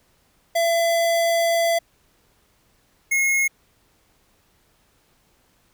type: tone pair in turn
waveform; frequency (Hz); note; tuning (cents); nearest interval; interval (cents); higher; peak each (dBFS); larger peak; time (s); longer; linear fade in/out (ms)
square; 673 / 2163; E5 / C#7; +36 / -43; octave + minor sixth; 2021; second; -18; neither; 0.55-1.79 / 3.11-3.48; first; 10
effects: pink hiss -62 dBFS RMS until 5.73 s